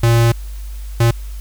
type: tone bursts at uneven times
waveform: square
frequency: 116.54 Hz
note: A#2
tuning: in tune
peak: -10 dBFS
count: 2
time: 0.03-0.32 / 1-1.11 s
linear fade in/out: 5 ms
effects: added 50 Hz sine -25 dBFS peak until 1.4 s + white hiss -44 dBFS RMS until 1.4 s